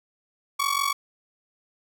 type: ring-modulated tone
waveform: sawtooth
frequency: 1125 Hz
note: C#6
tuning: 25 cents sharp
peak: -16 dBFS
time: 0.59-0.93 s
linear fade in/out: 10 ms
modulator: 23.1 Hz
effects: none